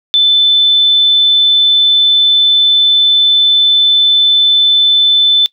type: tone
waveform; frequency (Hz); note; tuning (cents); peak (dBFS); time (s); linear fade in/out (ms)
sine; 3520; A7; 0; -5; 0.14-5.46; 0
effects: noise-tail reverb RT60 0.1 s tail -22 dB re dry